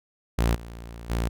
sawtooth tone with level steps, 57.7 Hz, A#1, 17 cents flat, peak -16 / -34 / -20 dBFS, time 0.38-1.29 s, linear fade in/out 10 ms, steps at 0.54 / 1.09 s, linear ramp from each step 20 ms, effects none

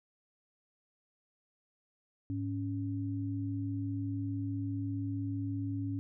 sine tone pair together, 104.58 / 278.6 Hz, G#2 / C#4, +13 / +9 cents, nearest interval octave + perfect fourth, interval 1696 cents, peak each -35 / -36 dBFS, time 2.3-5.99 s, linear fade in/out 0 ms, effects none

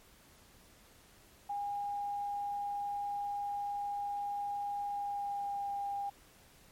sine tone with pitch glide, 813 to 804.1 Hz, G#5 to G5, -37 to +44 cents, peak -34 dBFS, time 1.49-6.1 s, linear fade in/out 10 ms, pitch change -19 cents, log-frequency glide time 4.87-5.65 s, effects pink hiss -61 dBFS RMS until 6.71 s + MP3 64 kbps

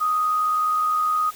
sine tone with amplitude modulation, 1246 Hz, D#6, 2 cents sharp, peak -17 dBFS, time 0-1.31 s, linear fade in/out 20 ms, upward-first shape sine, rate 79.3 Hz, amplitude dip 30%, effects white hiss -43 dBFS RMS until 1.35 s

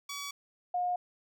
10% pulse / sine tone pair in turn, 1137 / 716.3 Hz, C#6 / F5, +44 / +44 cents, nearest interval minor sixth, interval 800 cents, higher first, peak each -29 / -28 dBFS, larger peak second, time 0.09-0.31 / 0.74-0.96 s, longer neither, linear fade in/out 5 ms, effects none

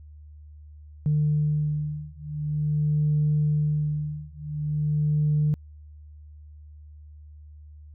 sine beating tone pair, 150 / 150.46 Hz, D3 / D3, +37 / +42 cents, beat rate 0.46 Hz, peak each -24 dBFS, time 1.06-5.54 s, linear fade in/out 0 ms, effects tanh soft clip ceiling -15 dBFS + added 75 Hz sine -43 dBFS peak until 7.94 s

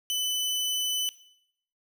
sawtooth tone, 3004 Hz, F#7, 26 cents sharp, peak -23 dBFS, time 0.1-1.09 s, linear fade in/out 0 ms, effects noise-tail reverb RT60 0.7 s tail -17 dB re dry

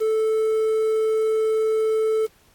triangle tone with quantisation, 438.8 Hz, A4, 5 cents flat, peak -16 dBFS, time 0-2.27 s, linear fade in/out 20 ms, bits 7, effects pink hiss -58 dBFS RMS until 2.54 s + AAC 64 kbps

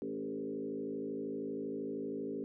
sine tone with frequency modulation, 339 Hz, E4, 49 cents sharp, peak -36 dBFS, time 0.02-2.44 s, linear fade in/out 0 ms, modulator 52.8 Hz, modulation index 2.3, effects none

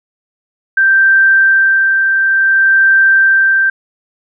sine tone with tremolo, 1568 Hz, G6, in tune, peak -5 dBFS, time 0.77-3.7 s, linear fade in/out 5 ms, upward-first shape sine, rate 0.56 Hz, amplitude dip 35%, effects none

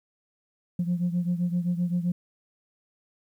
sine beating tone pair, 174 / 181.7 Hz, F3 / F#3, -6 / -31 cents, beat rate 7.7 Hz, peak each -24 / -28 dBFS, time 0.79-2.12 s, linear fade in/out 5 ms, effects tanh soft clip ceiling -19 dBFS + 10-bit

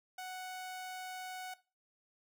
sawtooth tone, 741 Hz, F#5, 2 cents sharp, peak -38 dBFS, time 0.18-1.54 s, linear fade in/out 5 ms, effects noise-tail reverb RT60 0.3 s tail -17 dB re dry

